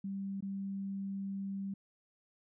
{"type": "tone with dropouts", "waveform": "sine", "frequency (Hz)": 196, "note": "G3", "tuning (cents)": 0, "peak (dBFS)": -36, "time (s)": [0.04, 1.74], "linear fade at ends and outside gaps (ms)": 5, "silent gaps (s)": [0.407, 0.424], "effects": []}